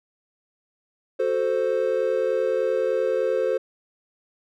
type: chord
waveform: triangle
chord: F# diminished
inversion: none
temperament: equal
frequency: 370 / 440 / 523.3 Hz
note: F#4 / A4 / C5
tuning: 0 / 0 / 0 cents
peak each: -26 / -23 / -21 dBFS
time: 1.19-3.58 s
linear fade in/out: 10 ms
effects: none